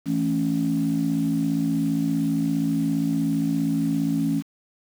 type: chord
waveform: sine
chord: A major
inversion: second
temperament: equal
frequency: 164.81 / 220 / 277.2 Hz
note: E3 / A3 / C#4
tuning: 0 / 0 / 0 cents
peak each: -25 / -26 / -22 dBFS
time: 0.05-4.43 s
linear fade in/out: 50 ms
effects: tanh soft clip ceiling -13 dBFS + 7-bit